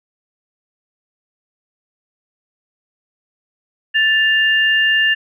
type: tone pair together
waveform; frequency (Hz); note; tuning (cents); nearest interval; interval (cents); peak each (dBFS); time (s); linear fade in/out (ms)
sine; 1760 / 2804; A6 / F7; 0 / +6; minor sixth; 806; -13 / -16; 3.94-5.15; 20
effects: none